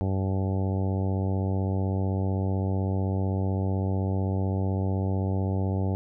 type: harmonic tone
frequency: 95.8 Hz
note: G2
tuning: 39 cents flat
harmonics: 1 / 2 / 3 / 4 / 5 / 6 / 7 / 8 / 9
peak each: -25 / -31 / -35 / -37 / -39 / -41 / -42 / -43 / -44 dBFS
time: 0.01-5.95 s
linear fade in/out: 0 ms
effects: none